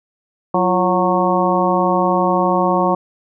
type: harmonic tone with a mistuned harmonic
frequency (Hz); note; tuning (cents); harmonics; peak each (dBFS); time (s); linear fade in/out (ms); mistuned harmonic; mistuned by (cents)
183.2; F#3; -17; 1 / 2 / 3 / 4 / 5 / 6; -20 / -20 / -20 / -20 / -20 / -20; 0.54-2.95; 5; 2; -89
effects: none

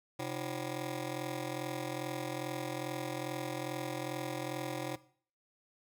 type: ring-modulated tone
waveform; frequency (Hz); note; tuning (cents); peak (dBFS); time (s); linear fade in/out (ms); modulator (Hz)
15% pulse; 220; A3; 0; -27; 0.19-4.96; 5; 88.8
effects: noise-tail reverb RT60 0.5 s tail -18 dB re dry

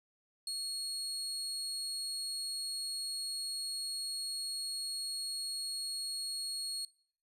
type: tone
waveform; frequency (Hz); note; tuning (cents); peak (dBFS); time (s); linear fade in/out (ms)
30% pulse; 4311; C#8; -49; -33; 0.47-6.85; 2
effects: noise-tail reverb RT60 0.5 s tail -21 dB re dry + resampled to 32000 Hz

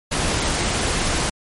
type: noise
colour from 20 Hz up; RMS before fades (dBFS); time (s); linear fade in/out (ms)
pink; -21; 0.11-1.3; 10
effects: MP3 48 kbps

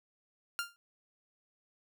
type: tone with exponential decay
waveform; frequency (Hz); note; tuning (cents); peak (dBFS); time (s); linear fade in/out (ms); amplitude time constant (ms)
sawtooth; 1396.9; F6; 0; -26; 0.59-0.76; 0; 35
effects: none

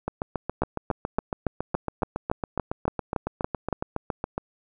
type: two click trains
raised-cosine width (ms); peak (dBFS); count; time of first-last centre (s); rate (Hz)
1; -13 / -10; 32 / 12; 0.08-4.38 / 0.62-3.727; 7.21 / 3.54
effects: none

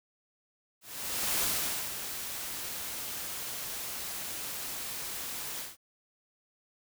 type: noise with ADSR envelope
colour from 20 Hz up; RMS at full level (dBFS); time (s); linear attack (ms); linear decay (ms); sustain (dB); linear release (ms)
white; -29; 0.81-5.77; 580; 520; -9; 180
effects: none

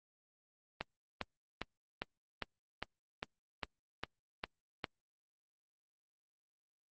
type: click train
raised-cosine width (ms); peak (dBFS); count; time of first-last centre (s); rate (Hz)
0.3; -20; 11; 0.81-4.842; 2.48
effects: Opus 24 kbps

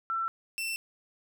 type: tone pair in turn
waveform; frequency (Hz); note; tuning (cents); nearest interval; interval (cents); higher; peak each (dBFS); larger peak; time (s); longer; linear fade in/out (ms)
sine / sawtooth; 1342 / 2684; E6 / E7; +31 / +31; octave; 1200; second; -28; neither; 0.1-0.28 / 0.58-0.76; neither; 0
effects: none

